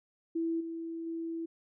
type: tone with level steps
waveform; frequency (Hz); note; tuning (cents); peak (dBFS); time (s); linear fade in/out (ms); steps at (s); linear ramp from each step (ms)
sine; 330; E4; +2; -29 / -36 / -34; 0.35-1.46; 10; 0.6 / 1.06; 10
effects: none